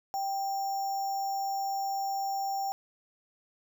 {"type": "tone with sample-and-hold", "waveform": "sine", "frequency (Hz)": 784, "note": "G5", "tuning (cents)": 0, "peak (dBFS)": -29, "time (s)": [0.14, 2.72], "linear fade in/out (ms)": 0, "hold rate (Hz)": 6300, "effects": []}